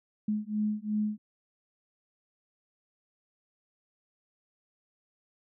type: beating tone pair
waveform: sine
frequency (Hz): 210.4 / 213.2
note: G#3 / G#3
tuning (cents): +23 / +46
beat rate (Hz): 2.8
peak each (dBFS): -31 / -31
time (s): 0.28-1.18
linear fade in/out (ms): 5
effects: none